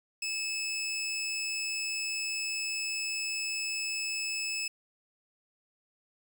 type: tone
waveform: 20% pulse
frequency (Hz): 2605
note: E7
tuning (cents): -21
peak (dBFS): -27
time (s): 0.22-4.68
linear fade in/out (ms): 5
effects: 10-bit